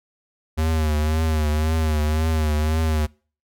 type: tone with vibrato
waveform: square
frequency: 77.78 Hz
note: D#2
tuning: in tune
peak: -19 dBFS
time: 0.57-3.07 s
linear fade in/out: 20 ms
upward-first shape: triangle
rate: 1.9 Hz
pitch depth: 66 cents each way
effects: noise-tail reverb RT60 0.4 s tail -25 dB re dry